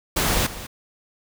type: noise with echo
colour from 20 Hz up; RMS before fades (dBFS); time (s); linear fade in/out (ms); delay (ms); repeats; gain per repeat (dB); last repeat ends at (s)
pink; -21; 0.16-0.47; 10; 200; 1; -14; 0.67
effects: none